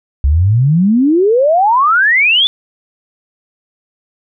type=exponential sweep; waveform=sine; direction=up; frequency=65.41 to 3543 Hz; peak=-7 dBFS; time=0.24-2.47 s; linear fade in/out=0 ms; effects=none